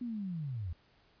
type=linear sweep; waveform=sine; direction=down; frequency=250.4 to 77.78 Hz; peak=-35 dBFS; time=0.01-0.73 s; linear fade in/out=5 ms; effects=pink hiss -67 dBFS RMS until 1.2 s + resampled to 11025 Hz